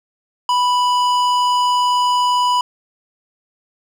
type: tone with hard clipping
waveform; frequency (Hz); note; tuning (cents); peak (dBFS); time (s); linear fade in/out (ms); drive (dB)
triangle; 987.8; B5; 0; -15; 0.49-2.61; 2; 16
effects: none